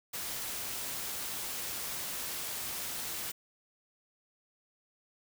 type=noise; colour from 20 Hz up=white; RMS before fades=-38 dBFS; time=0.13-3.32 s; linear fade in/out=10 ms; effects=none